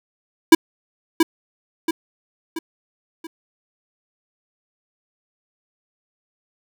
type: tone with echo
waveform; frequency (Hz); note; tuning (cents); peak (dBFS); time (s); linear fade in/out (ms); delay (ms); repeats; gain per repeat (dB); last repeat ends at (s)
square; 326.9; E4; -14; -4; 0.52-0.55; 5; 680; 4; -7; 3.27
effects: none